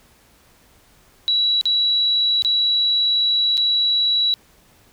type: tone with dropouts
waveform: sine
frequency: 3913 Hz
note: B7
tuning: 17 cents flat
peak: -15 dBFS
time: 1.28-4.34 s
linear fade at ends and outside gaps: 0 ms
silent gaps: 1.612-1.655 / 2.422-2.448 / 3.571-3.577 s
effects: pink hiss -54 dBFS RMS until 4.92 s